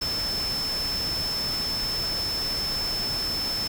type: tone in noise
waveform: sine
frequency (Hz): 5274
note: E8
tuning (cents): 0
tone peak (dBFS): -26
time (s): 0.01-3.68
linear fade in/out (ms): 10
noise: pink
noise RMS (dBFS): -34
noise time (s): 0.01-3.68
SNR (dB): +5
effects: none